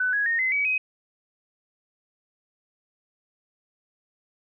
sine tone with pitch steps, 1500 / 1664.4 / 1846.7 / 2049 / 2274 / 2523 Hz, F#6 / G#6 / A#6 / C7 / C#7 / D#7, +23 / +3 / -17 / -37 / +44 / +23 cents, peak -21 dBFS, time 0-0.78 s, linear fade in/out 5 ms, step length 130 ms, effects none

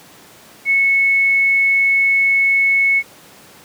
sine tone, 2201 Hz, C#7, 13 cents flat, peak -11 dBFS, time 0.65-3.03 s, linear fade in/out 50 ms, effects pink hiss -43 dBFS RMS until 3.64 s + high-pass 150 Hz 12 dB/octave

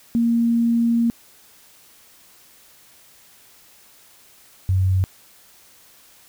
sine tone pair in turn, 233.1 / 93.85 Hz, A#3 / F#2, 0 / +25 cents, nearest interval octave + major third, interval 1575 cents, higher first, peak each -15 dBFS, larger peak neither, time 0.15-1.1 / 4.69-5.04 s, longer first, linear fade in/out 0 ms, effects white hiss -51 dBFS RMS until 6.28 s

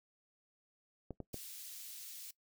clicks, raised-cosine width 2 ms, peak -29 dBFS, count 3, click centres 1.107 / 1.203 / 1.343 s
white high-pass noise, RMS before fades -49 dBFS, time 1.33-2.31 s, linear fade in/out 5 ms, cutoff 3300 Hz, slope 12 dB/octave
effects noise-tail reverb RT60 0.1 s tail -20 dB re dry

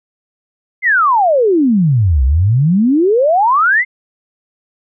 sine exponential two-way sweep, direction down then up, 2139 to 61.74 to 2139 Hz, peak -8 dBFS, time 0.82-3.85 s, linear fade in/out 50 ms, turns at 2.24 s, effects none

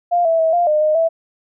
sine tone with pitch steps, 700 / 657 / 646 / 698 / 608 / 615 / 657 Hz, F5 / E5 / E5 / F5 / D#5 / D#5 / E5, +4 / -6 / -35 / -1 / -40 / -20 / -6 cents, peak -12 dBFS, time 0.11-1.09 s, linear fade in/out 20 ms, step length 140 ms, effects none

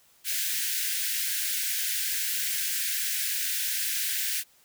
white high-pass noise, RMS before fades -29 dBFS, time 0.24-4.44 s, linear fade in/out 50 ms, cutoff 1500 Hz, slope 96 dB/octave, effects white hiss -61 dBFS RMS until 4.64 s

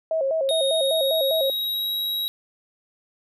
sine tone with vibrato, 590 Hz, D5, 8 cents sharp, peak -20 dBFS, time 0.11-1.5 s, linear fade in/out 2 ms, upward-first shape square, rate 5 Hz, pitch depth 150 cents each way
square tone with pitch glide, 3729 to 3845 Hz, A#7 to B7, 0 to -47 cents, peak -24 dBFS, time 0.49-2.28 s, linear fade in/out 0 ms, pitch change +53 cents, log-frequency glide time 0.69-1.92 s
effects none

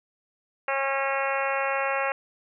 harmonic tone, 272.6 Hz, C#4, 29 cents flat, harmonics 2 / 3 / 4 / 5 / 6 / 7 / 8 / 9 / 10, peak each -29 / -31 / -32 / -33 / -34 / -34 / -35 / -36 / -36 dBFS, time 0.68-2.12 s, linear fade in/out 2 ms, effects none

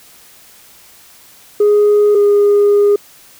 sine tone pair in turn, 415.3 / 409.1 Hz, G#4 / G#4, 0 / -26 cents, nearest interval unison, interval 26 cents, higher first, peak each -5 dBFS, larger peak neither, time 1.6-2.15 / 2.15-2.96 s, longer second, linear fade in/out 5 ms, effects tanh soft clip ceiling -5 dBFS + white hiss -43 dBFS RMS until 3.39 s

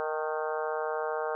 harmonic tone with a mistuned harmonic, 155.56 Hz, D#3, in tune, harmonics 3 / 4 / 5 / 6 / 7 / 8 / 9 / 10, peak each -33 / -35 / -37 / -39 / -40 / -41 / -42 / -43 dBFS, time 0-1.35 s, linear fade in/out 0 ms, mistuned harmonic 6, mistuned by -42 cents, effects none

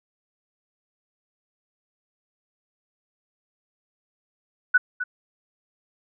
sine tone with echo, 1485 Hz, F#6, 6 cents sharp, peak -12 dBFS, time 4.74-4.78 s, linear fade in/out 10 ms, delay 260 ms, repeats 1, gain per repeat -12 dB, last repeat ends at 5.04 s, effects none

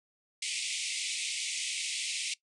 pink band-pass noise, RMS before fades -35 dBFS, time 0.42-2.34 s, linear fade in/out 5 ms, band 2100 to 9600 Hz, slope 96 dB/octave, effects noise-tail reverb RT60 0.1 s tail -20 dB re dry

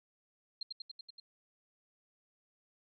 sine tone with echo, 4186 Hz, C8, in tune, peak -36 dBFS, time 0.61-0.63 s, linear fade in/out 5 ms, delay 95 ms, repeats 6, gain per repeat -2 dB, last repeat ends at 1.2 s, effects none

